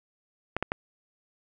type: clicks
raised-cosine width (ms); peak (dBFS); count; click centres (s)
0.5; -12; 3; 0.566 / 0.626 / 0.719
effects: none